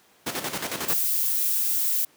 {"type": "noise with tremolo", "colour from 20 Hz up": "pink", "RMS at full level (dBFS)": -27, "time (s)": [0.26, 0.94], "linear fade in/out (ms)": 10, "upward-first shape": "square", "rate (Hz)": 11, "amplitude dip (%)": 60}
{"type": "noise", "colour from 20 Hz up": "violet", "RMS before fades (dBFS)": -24, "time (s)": [0.88, 2.05], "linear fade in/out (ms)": 5}
{"effects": ["pink hiss -58 dBFS RMS until 2.16 s", "high-pass 200 Hz 12 dB/octave"]}